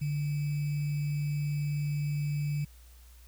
sine tone with sample-and-hold, 146.83 Hz, D3, in tune, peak -28 dBFS, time 0.01-2.65 s, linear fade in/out 10 ms, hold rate 2450 Hz, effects added 60 Hz sine -51 dBFS peak until 3.27 s + white hiss -61 dBFS RMS until 3.27 s

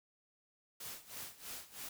white noise with tremolo, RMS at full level -45 dBFS, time 0.8-1.89 s, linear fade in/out 5 ms, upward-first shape sine, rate 3.1 Hz, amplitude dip 85%, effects none

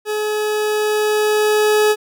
40% pulse tone with level ramp, 424.6 Hz, G#4, 38 cents sharp, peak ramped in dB -18 to -10 dBFS, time 0.05-1.96 s, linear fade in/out 50 ms, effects none

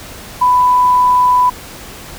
sine tone, 995 Hz, B5, 13 cents sharp, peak -7 dBFS, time 0.41-1.5 s, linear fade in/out 10 ms, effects pink hiss -32 dBFS RMS until 2.18 s

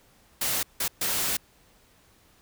white noise bursts at uneven times, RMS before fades -27 dBFS, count 3, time 0.41-0.63 / 0.8-0.88 / 1.01-1.37 s, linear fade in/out 5 ms, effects pink hiss -60 dBFS RMS until 2.41 s

